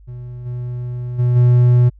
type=tone with level steps; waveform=triangle; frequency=122.6 Hz; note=B2; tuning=12 cents flat; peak=-26 / -20 / -10 / -6 dBFS; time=0.07-1.9 s; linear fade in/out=20 ms; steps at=0.45 / 1.18 / 1.35 s; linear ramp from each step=20 ms; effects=added 50 Hz sine -41 dBFS peak until 1.99 s